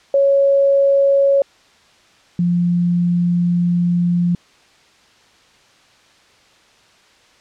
sine tone pair in turn, 554.4 / 174.63 Hz, C#5 / F3, 0 / 0 cents, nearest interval octave + minor sixth, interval 2000 cents, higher first, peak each -10 / -13 dBFS, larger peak first, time 0.14-1.42 / 2.39-4.35 s, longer second, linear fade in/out 2 ms, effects white hiss -51 dBFS RMS until 7.4 s + low-pass 5000 Hz 12 dB/octave

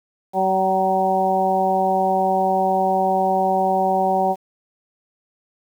harmonic tone with a mistuned harmonic, 190 Hz, F#3, 46 cents sharp, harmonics 1 / 2 / 3 / 4 / 5, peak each -26 / -25 / -23 / -18 / -26 dBFS, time 0.33-4.36 s, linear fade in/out 50 ms, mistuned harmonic 5, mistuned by -26 cents, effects 8-bit

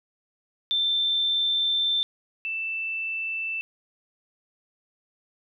sine tone pair in turn, 3558 / 2655 Hz, A7 / E7, +19 / +12 cents, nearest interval perfect fourth, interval 507 cents, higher first, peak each -21 / -27 dBFS, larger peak first, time 0.71-2.03 / 2.45-3.61 s, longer first, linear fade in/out 0 ms, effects none

